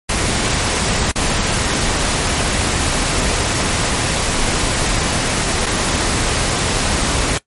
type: noise with dropouts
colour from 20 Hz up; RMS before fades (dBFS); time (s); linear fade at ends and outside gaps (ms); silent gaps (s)
pink; -17; 0.09-7.38; 5; 1.116-1.156 / 5.66-5.664
effects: noise-tail reverb RT60 0.1 s tail -18 dB re dry + MP3 48 kbps